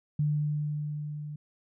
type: tone with level ramp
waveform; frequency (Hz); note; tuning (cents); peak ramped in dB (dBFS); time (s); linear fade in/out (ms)
sine; 149.1; D3; +27; -23 to -36; 0.19-1.36; 5
effects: none